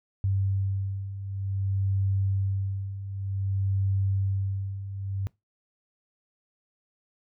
sine beating tone pair, 97 / 97.54 Hz, G2 / G2, -18 / -8 cents, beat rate 0.54 Hz, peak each -31 / -26 dBFS, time 0.24-5.27 s, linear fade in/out 0 ms, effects noise-tail reverb RT60 0.2 s tail -22 dB re dry

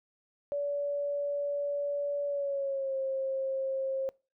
sine tone with pitch glide, 573 to 534.6 Hz, D5 to C5, -43 to +37 cents, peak -29 dBFS, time 0.52-4.09 s, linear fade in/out 0 ms, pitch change -120 cents, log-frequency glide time 2.26-2.96 s, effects noise-tail reverb RT60 0.3 s tail -24 dB re dry

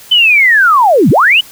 sine linear two-way sweep, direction down then up, 3077 to 114 to 3077 Hz, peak -4 dBFS, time 0.11-1.41 s, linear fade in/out 10 ms, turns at 1.1 s, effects white hiss -36 dBFS RMS until 1.51 s

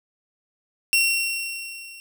sawtooth tone with level ramp, 2731 Hz, F7, 39 cents flat, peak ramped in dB -12 to -37 dBFS, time 0.93-2 s, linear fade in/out 0 ms, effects none

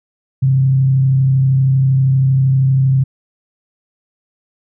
sine tone with frequency modulation, 133.1 Hz, C3, 30 cents sharp, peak -9 dBFS, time 0.42-3.04 s, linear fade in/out 10 ms, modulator 32.7 Hz, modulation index 0.25, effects none

